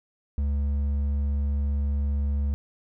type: tone with hard clipping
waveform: triangle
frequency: 71.2 Hz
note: C#2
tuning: 47 cents sharp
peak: -24 dBFS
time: 0.38-2.54 s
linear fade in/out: 0 ms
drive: 8 dB
effects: none